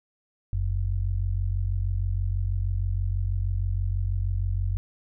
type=tone pair together; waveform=sine; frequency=46.25 / 92.5 Hz; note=F#1 / F#2; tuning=0 / 0 cents; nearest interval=octave; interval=1200 cents; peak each=-26 dBFS; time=0.53-4.77 s; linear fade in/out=0 ms; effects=none